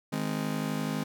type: chord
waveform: 40% pulse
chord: Ab major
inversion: second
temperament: just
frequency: 155.74 / 207.7 / 259.6 Hz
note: Eb3 / Ab3 / C4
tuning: +2 / 0 / -13 cents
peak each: -33 / -33 / -33 dBFS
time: 0.12-1.04 s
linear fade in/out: 10 ms
effects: none